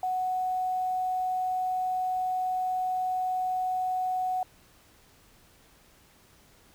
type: tone with quantisation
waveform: sine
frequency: 740 Hz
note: F#5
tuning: in tune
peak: -26 dBFS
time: 0.03-4.43 s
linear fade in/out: 2 ms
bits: 9
effects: pink hiss -59 dBFS RMS until 6.74 s